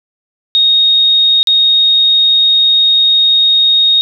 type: tone with dropouts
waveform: sine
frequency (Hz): 3729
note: A#7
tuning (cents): 0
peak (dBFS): -6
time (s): 0.55-4.01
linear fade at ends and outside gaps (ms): 0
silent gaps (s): 1.43-1.472
effects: 8-bit